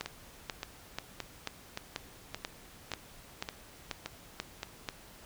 two click trains, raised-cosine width 0.2 ms, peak -19 / -17 dBFS, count 9 / 11, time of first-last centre 0.06-4.631 / 0.01-4.888 s, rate 1.75 / 2.05 Hz, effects pink hiss -54 dBFS RMS until 5.25 s

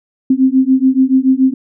sine beating tone pair, 259 / 266 Hz, C4 / C4, -17 / +29 cents, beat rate 7 Hz, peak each -11 dBFS, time 0.3-1.54 s, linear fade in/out 5 ms, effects none

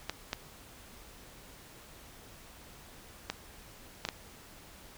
clicks, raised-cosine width 0.2 ms, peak -15 dBFS, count 5, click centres 0.096 / 0.331 / 3.3 / 4.051 / 4.088 s, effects pink hiss -53 dBFS RMS until 4.97 s

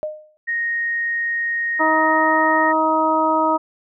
sine tone with exponential decay, 613 Hz, D#5, 26 cents flat, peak -19 dBFS, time 0.03-0.37 s, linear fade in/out 0 ms, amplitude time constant 73 ms
sine tone, 1864.7 Hz, A#6, in tune, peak -19 dBFS, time 0.47-2.73 s, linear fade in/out 20 ms
harmonic tone, 315.8 Hz, D#4, 26 cents sharp, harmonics 1 / 2 / 3 / 4, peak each -22 / -21 / -18 / -21 dBFS, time 1.79-3.58 s, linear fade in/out 20 ms
effects none

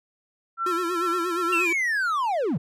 sine tone with tremolo, 1349 Hz, E6, 40 cents sharp, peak -23 dBFS, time 0.57-1.66 s, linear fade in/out 50 ms, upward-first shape sine, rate 2.4 Hz, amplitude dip 45%
square tone with vibrato, 349.2 Hz, F4, in tune, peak -27 dBFS, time 0.66-1.73 s, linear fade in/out 5 ms, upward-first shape sine, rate 8.5 Hz, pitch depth 87 cents each way
triangle linear sweep, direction down, 2786 to 116.54 Hz, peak -20 dBFS, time 1.52-2.58 s, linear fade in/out 10 ms
effects resampled to 32000 Hz

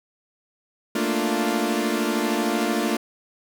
sawtooth chord, Bb major seventh, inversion third, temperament equal, 220 / 233.1 / 293.7 / 349.2 Hz, A3 / Bb3 / D4 / F4, 0 / 0 / 0 / 0 cents, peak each -23 dBFS, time 0.95-2.97 s, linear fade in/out 5 ms, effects none

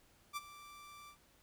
sawtooth tone with ADSR envelope, 1173 Hz, D6, 2 cents flat, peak -33 dBFS, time 0.33-1.17 s, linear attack 36 ms, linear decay 30 ms, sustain -16 dB, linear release 85 ms, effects pink hiss -68 dBFS RMS until 1.42 s

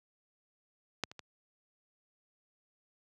clicks, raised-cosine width 0.2 ms, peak -14 / -30 / -27 dBFS, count 3, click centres 1.037 / 1.115 / 1.193 s, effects high-pass 80 Hz 12 dB/octave

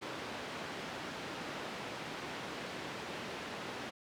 pink band-pass noise, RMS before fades -43 dBFS, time 0.01-3.91 s, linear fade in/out 20 ms, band 200 to 3700 Hz, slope 12 dB/octave, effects none

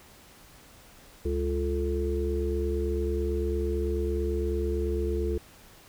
harmonic tone with a mistuned harmonic, 69.9 Hz, C#2, 15 cents sharp, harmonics 1 / 3 / 5 / 6, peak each -28 / -38 / -31 / -32 dBFS, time 1.25-5.38 s, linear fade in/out 5 ms, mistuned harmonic 6, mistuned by +77 cents, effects pink hiss -53 dBFS RMS until 5.88 s

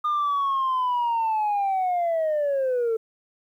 sine linear sweep, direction down, 1218 to 440 Hz, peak -19 dBFS, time 0.04-2.97 s, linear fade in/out 10 ms, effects tanh soft clip ceiling -19 dBFS + 10-bit

